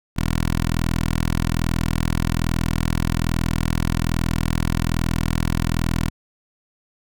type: tone with notch filter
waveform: 10% pulse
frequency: 41.2 Hz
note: E1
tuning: in tune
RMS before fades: -21 dBFS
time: 0.16-6.1 s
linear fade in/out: 20 ms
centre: 560 Hz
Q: 1.5
effects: none